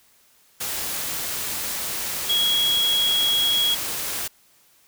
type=tone in noise; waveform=sine; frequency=3316 Hz; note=G#7; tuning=3 cents flat; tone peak=-18 dBFS; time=2.29-3.75 s; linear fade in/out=10 ms; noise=white; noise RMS=-28 dBFS; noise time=0.6-4.28 s; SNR=+7 dB; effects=white hiss -58 dBFS RMS until 4.87 s